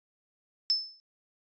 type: tone with exponential decay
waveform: sine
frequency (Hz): 5260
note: E8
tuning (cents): -5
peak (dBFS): -20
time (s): 0.7-1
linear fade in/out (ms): 0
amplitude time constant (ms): 65
effects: resampled to 16000 Hz